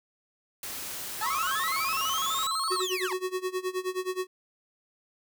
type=noise; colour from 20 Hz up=white; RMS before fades=-37 dBFS; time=0.63-2.47 s; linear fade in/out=2 ms
type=linear two-way sweep; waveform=30% pulse; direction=up then down; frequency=830.6 to 4583 to 830.6 Hz; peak=-28 dBFS; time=1.21-3.13 s; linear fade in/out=2 ms; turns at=2.74 s
type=tone with vibrato; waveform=triangle; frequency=1185 Hz; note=D6; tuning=15 cents sharp; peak=-27 dBFS; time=1.22-2.82 s; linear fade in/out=10 ms; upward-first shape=square; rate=12 Hz; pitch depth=150 cents each way
type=tone with tremolo; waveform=square; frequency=370 Hz; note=F#4; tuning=in tune; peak=-27 dBFS; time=2.7-4.27 s; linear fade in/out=20 ms; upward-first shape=sine; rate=9.5 Hz; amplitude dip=90%
effects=none